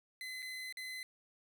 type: tone with dropouts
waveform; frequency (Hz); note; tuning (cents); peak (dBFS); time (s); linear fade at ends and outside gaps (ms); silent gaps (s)
30% pulse; 2034; C7; -50; -39; 0.21-1.03; 1; 0.422-0.426 / 0.725-0.771
effects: none